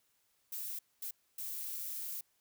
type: noise bursts at uneven times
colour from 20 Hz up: violet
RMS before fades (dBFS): -41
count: 3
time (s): 0.52-0.79 / 1.02-1.11 / 1.38-2.21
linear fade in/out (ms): 5
effects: white hiss -75 dBFS RMS until 2.4 s